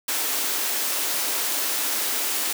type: high-pass noise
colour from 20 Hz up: white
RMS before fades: -25 dBFS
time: 0.08-2.53 s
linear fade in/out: 5 ms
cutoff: 240 Hz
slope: 48 dB/octave
effects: none